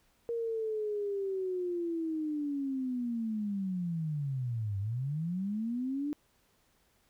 sine linear two-way sweep, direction down then up, 470.2 to 96.2 to 299 Hz, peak -31 dBFS, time 0.29-6.13 s, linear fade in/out 0 ms, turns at 4.79 s, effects pink hiss -70 dBFS RMS until 7.09 s

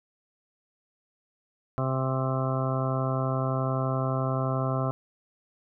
harmonic tone, 131.6 Hz, C3, 10 cents sharp, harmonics 1 / 2 / 3 / 4 / 5 / 6 / 8 / 9 / 10, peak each -27 / -34 / -37 / -36 / -33 / -40 / -36 / -39 / -37 dBFS, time 1.78-4.91 s, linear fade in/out 0 ms, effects none

